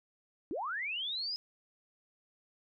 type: linear sweep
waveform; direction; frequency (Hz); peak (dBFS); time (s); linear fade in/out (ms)
sine; up; 261.6 to 5120; -34; 0.51-1.36; 0
effects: none